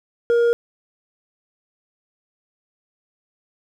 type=tone with hard clipping; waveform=sine; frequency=471.3 Hz; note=A#4; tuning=19 cents sharp; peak=-15 dBFS; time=0.3-0.53 s; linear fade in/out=0 ms; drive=4 dB; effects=none